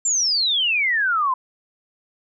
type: exponential sweep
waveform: sine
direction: down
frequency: 7459 to 999 Hz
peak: -17 dBFS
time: 0.05-1.34 s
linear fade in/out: 5 ms
effects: none